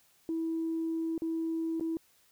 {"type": "tone with dropouts", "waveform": "sine", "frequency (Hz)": 326.3, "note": "E4", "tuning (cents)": -18, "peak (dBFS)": -29, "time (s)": [0.29, 1.97], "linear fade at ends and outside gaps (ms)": 1, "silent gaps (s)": [[1.179, 1.22], [1.798, 1.809]], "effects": ["tanh soft clip ceiling -25 dBFS", "white hiss -66 dBFS RMS until 2.31 s"]}